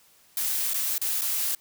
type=noise with dropouts; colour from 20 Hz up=blue; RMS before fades=-27 dBFS; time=0.37-1.55 s; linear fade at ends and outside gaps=2 ms; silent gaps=0.735-0.742 / 0.981-1.015 / 1.212-1.217 s; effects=white hiss -59 dBFS RMS until 1.6 s